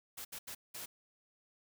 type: noise bursts at uneven times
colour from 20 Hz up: white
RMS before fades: -45 dBFS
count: 4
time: 0.17-0.25 / 0.32-0.39 / 0.47-0.55 / 0.74-0.86 s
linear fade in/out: 10 ms
effects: none